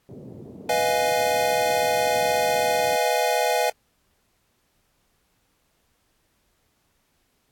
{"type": "band-pass noise", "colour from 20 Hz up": "pink", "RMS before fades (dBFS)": -41, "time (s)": [0.09, 2.96], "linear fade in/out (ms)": 0, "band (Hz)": [110, 510], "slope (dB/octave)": 24}
{"type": "chord", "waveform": "square", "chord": "F half-diminished seventh", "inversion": "second", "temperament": "equal", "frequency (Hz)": [493.9, 622.3, 698.5, 830.6], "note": ["Cb5", "Eb5", "F5", "Ab5"], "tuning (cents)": [0, 0, 0, 0], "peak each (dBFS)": -26, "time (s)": [0.69, 3.7], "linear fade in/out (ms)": 5}
{"effects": ["pink hiss -68 dBFS RMS until 7.51 s", "AAC 64 kbps"]}